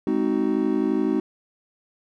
triangle chord, Ab dominant seventh, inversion none, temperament just, 207.7 / 259.6 / 311.5 / 373.8 Hz, Ab3 / C4 / Eb4 / Gb4, 0 / -13 / +2 / +18 cents, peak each -25 / -23 / -22 / -24 dBFS, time 0.07-1.2 s, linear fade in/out 2 ms, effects none

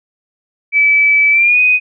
sine tone with pitch glide, 2302 to 2496 Hz, D7 to D#7, -35 to +5 cents, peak -7 dBFS, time 0.72-1.8 s, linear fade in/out 50 ms, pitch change +140 cents, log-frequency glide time 1.31-1.6 s, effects none

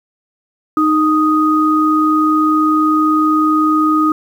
sine tone pair together, 309.3 / 1245 Hz, D#4 / D#6, -10 / +1 cents, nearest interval 2 octaves, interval 2411 cents, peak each -12 / -13 dBFS, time 0.77-4.12 s, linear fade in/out 2 ms, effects 7-bit

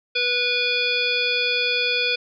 harmonic tone, 490 Hz, B4, 14 cents flat, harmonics 1 / 3 / 5 / 7 / 9 / 10, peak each -28 / -30 / -22 / -26 / -29 / -30 dBFS, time 0.15-2.16 s, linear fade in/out 10 ms, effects none

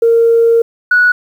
sine tone pair in turn, 461.6 / 1468.5 Hz, A#4 / F#6, -17 / -13 cents, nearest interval octave + minor sixth, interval 2004 cents, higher second, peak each -5 dBFS, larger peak neither, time 0.02-0.62 / 0.91-1.12 s, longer first, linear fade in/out 5 ms, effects tanh soft clip ceiling -1 dBFS + 7-bit

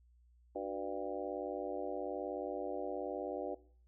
harmonic tone with a mistuned harmonic, 98.9 Hz, G2, 16 cents sharp, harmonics 3 / 4 / 5 / 6 / 7 / 8, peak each -45 / -43 / -42 / -43 / -46 / -48 dBFS, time 0.55-3.55 s, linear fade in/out 10 ms, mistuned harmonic 4, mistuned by -99 cents, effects noise-tail reverb RT60 0.5 s tail -20 dB re dry + added 60 Hz sine -63 dBFS peak until 3.87 s

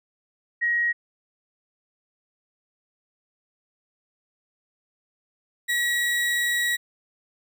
sine / 35% pulse tone pair in turn, 1893 / 1917.2 Hz, A#6 / A#6, +26 / +48 cents, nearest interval unison, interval 22 cents, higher second, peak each -20 dBFS, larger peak neither, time 0.61-0.93 / 5.68-6.77 s, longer second, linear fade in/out 20 ms, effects none

